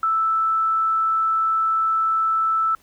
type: tone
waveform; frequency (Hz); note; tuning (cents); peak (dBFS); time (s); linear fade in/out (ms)
sine; 1318.5; E6; 0; -17; 0.03-2.75; 2
effects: pink hiss -57 dBFS RMS until 2.82 s